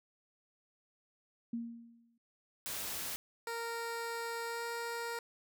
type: tone with exponential decay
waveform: sine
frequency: 233.1 Hz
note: A#3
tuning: in tune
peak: -33 dBFS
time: 1.53-2.18 s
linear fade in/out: 5 ms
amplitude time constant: 140 ms
type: noise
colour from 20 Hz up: white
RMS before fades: -40 dBFS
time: 2.66-3.16 s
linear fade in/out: 0 ms
type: tone with pitch glide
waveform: 15% pulse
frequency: 463.9 to 467.4 Hz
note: A#4 to A#4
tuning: -8 to +5 cents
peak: -31 dBFS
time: 3.47-5.19 s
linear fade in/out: 2 ms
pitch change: +13 cents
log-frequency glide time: 4.45-4.63 s
effects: none